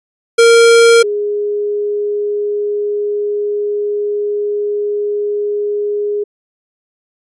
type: tone pair in turn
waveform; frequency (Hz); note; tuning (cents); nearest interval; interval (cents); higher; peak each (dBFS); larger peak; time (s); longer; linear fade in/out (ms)
square / sine; 464.1 / 413.5; A#4 / G#4; -8 / -8; major second; 200; first; -5 / -14; first; 0.38-1.03 / 1.03-6.24; second; 10
effects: resampled to 24000 Hz